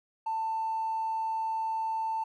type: tone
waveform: triangle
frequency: 890 Hz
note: A5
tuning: 20 cents sharp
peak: -25 dBFS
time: 0.26-2.24 s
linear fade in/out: 10 ms
effects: tanh soft clip ceiling -26 dBFS